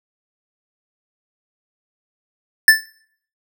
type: tone with exponential decay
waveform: square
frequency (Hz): 1760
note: A6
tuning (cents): 0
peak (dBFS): -3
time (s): 2.68-2.86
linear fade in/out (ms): 2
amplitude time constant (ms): 39
effects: noise-tail reverb RT60 0.6 s tail -21 dB re dry